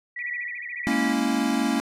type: tone with tremolo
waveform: sine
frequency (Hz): 1943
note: B6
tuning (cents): -29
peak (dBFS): -28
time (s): 0.16-1.13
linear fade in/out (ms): 5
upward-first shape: sine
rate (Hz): 1.6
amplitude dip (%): 60
type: tone with vibrato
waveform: sine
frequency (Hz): 2126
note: C7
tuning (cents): +27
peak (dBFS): -35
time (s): 0.19-0.94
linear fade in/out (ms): 0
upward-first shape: sine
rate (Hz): 14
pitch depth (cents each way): 260
type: chord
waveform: square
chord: A# half-diminished seventh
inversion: third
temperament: equal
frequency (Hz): 207.7 / 233.1 / 277.2 / 329.6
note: G#3 / A#3 / C#4 / E4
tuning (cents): 0 / 0 / 0 / 0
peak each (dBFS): -31 / -26 / -26 / -31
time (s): 0.87-1.8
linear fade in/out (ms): 0
effects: low-pass 11000 Hz 12 dB/octave